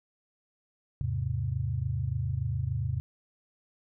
sine chord, E augmented, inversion none, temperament equal with one note detuned, 80.48 / 103.83 / 130.81 Hz, E2 / G#2 / B#2, -41 / 0 / 0 cents, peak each -34 / -32 / -31 dBFS, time 1.01-3 s, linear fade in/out 0 ms, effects none

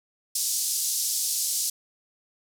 pink band-pass noise, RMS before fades -27 dBFS, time 0.35-1.7 s, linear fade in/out 5 ms, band 5100 to 13000 Hz, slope 24 dB/octave, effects none

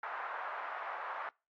white band-pass noise, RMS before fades -41 dBFS, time 0.03-1.29 s, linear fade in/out 2 ms, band 690 to 1500 Hz, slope 24 dB/octave, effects noise-tail reverb RT60 0.3 s tail -25 dB re dry + AAC 64 kbps

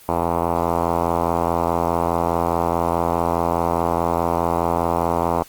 5% pulse tone with low-pass filter, 84.8 Hz, E2, 50 cents sharp, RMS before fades -20 dBFS, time 0.09-5.43 s, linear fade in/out 0 ms, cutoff 970 Hz, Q 2, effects white hiss -46 dBFS RMS until 5.48 s + Opus 24 kbps

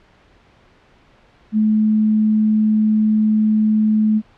sine tone, 215.4 Hz, A3, 37 cents flat, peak -12 dBFS, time 1.52-4.22 s, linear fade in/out 50 ms, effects pink hiss -52 dBFS RMS until 4.37 s + low-pass 3000 Hz 12 dB/octave

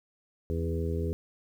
harmonic tone with a mistuned harmonic, 82.41 Hz, E2, in tune, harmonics 1 / 2 / 3 / 4 / 5 / 6, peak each -30 / -36 / -39 / -40 / -35 / -40 dBFS, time 0.5-1.13 s, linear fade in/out 0 ms, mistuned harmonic 3, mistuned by +17 cents, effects 10-bit

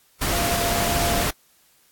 sine tone in noise, 691 Hz, F5, 19 cents flat, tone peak -25 dBFS, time 0.32-1.24 s, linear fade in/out 10 ms, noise pink, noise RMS -23 dBFS, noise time 0.21-1.31 s, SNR -5 dB, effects white hiss -59 dBFS RMS until 1.91 s + AAC 64 kbps

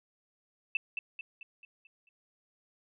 sine tone with echo, 2652 Hz, E7, 10 cents sharp, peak -26 dBFS, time 0.75-0.77 s, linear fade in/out 2 ms, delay 220 ms, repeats 6, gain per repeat -6 dB, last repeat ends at 2.09 s, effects none

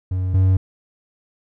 triangle tone pair in turn, 92.5 / 94.06 Hz, F#2 / F#2, 0 / +29 cents, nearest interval unison, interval 29 cents, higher second, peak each -17 / -10 dBFS, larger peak second, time 0.11-0.34 / 0.34-0.57 s, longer neither, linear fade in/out 5 ms, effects none

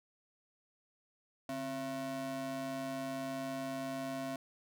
square ring-modulated tone, 204.1 Hz, G#3, 30 cents flat, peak -35 dBFS, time 1.49-4.36 s, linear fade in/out 2 ms, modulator 469 Hz, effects none

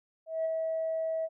sine tone with ADSR envelope, 646 Hz, E5, 35 cents flat, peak -25 dBFS, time 0.26-1.29 s, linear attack 190 ms, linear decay 22 ms, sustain -3 dB, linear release 46 ms, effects tanh soft clip ceiling -24 dBFS

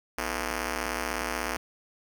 5% pulse ring-modulated tone, 189.6 Hz, F#3, 43 cents sharp, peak -15 dBFS, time 0.18-1.57 s, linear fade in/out 5 ms, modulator 133 Hz, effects none

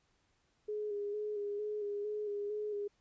sine tone with vibrato, 415.3 Hz, G#4, in tune, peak -35 dBFS, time 0.68-2.88 s, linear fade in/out 10 ms, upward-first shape square, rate 2.2 Hz, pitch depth 27 cents each way, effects pink hiss -75 dBFS RMS until 3 s + resampled to 16000 Hz

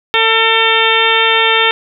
harmonic tone, 449.6 Hz, A4, 37 cents sharp, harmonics 1 / 2 / 3 / 4 / 5 / 6 / 7 / 8, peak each -17 / -17 / -17 / -17 / -17 / -17 / -17 / -17 dBFS, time 0.14-1.71 s, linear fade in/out 0 ms, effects none

